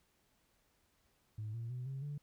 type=tone with pitch steps; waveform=sine; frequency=107.6 / 115.99 / 125.04 / 134.79 / 145.3 Hz; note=A2 / A#2 / B2 / C#3 / D3; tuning=-38 / -8 / +22 / -48 / -18 cents; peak=-38 dBFS; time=1.38-2.18 s; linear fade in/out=5 ms; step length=160 ms; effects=tanh soft clip ceiling -36 dBFS + pink hiss -75 dBFS RMS until 2.22 s